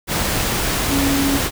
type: tone in noise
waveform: sine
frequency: 277.2 Hz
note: C#4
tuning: in tune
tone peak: -17 dBFS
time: 0.88-1.41 s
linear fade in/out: 50 ms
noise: pink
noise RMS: -20 dBFS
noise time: 0.07-1.51 s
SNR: 0 dB
effects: none